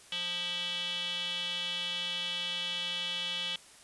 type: tone with band-pass filter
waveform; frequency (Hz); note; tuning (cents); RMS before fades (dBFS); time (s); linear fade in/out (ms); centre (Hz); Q
square; 176.6; F3; +20; -35; 0.12-3.56; 2; 3200; 8.4
effects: white hiss -55 dBFS RMS until 3.83 s + resampled to 24000 Hz